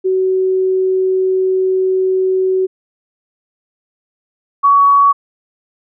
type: tone pair in turn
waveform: sine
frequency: 375.7 / 1125.8 Hz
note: F#4 / C#6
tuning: +26 / +26 cents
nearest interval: octave + perfect fifth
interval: 1900 cents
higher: second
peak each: -11 / -6 dBFS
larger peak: second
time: 0.04-2.67 / 4.63-5.13 s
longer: first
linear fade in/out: 20 ms
effects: none